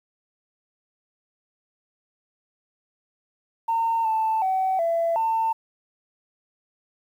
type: tone with pitch steps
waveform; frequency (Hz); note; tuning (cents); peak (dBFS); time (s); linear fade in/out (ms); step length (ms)
sine; 912 / 883 / 758 / 670 / 898; A#5 / A5 / F#5 / E5 / A5; -38 / +6 / +42 / +28 / +35; -19; 3.68-5.53; 10; 370
effects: tanh soft clip ceiling -16 dBFS + 9-bit